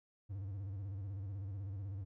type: tone with vibrato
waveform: triangle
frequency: 98 Hz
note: G2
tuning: in tune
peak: -38 dBFS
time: 0.29-2.05 s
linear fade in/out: 20 ms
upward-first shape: square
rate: 16 Hz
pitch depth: 81 cents each way
effects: none